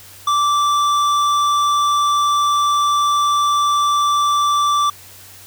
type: tone with hard clipping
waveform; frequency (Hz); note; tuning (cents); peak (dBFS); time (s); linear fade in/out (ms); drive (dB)
sine; 1168; D6; -10; -15; 0.27-4.9; 5; 11
effects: added 95 Hz sine -48 dBFS peak until 5.46 s + white hiss -41 dBFS RMS until 5.46 s